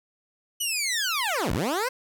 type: linear two-way sweep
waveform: 15% pulse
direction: down then up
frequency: 2997 to 42.91 to 534 Hz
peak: -18 dBFS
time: 0.6-1.89 s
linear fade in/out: 10 ms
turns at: 1.52 s
effects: none